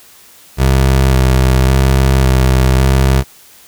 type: tone with vibrato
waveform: 25% pulse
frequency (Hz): 65.5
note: C2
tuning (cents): +2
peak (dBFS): -4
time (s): 0.57-3.24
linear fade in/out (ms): 50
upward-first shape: square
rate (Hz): 0.9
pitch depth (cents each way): 21
effects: white hiss -42 dBFS RMS until 3.67 s